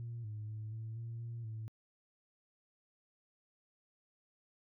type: tone with pitch steps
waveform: sine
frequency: 117.3 / 106.7 / 108.3 / 111.5 / 115.5 / 116.7 / 110.3 Hz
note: A#2 / G#2 / A2 / A2 / A#2 / A#2 / A2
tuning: +11 / +47 / -27 / +23 / -16 / +2 / +5 cents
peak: -39 dBFS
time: 0-1.68 s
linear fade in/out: 0 ms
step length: 240 ms
effects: tanh soft clip ceiling -37 dBFS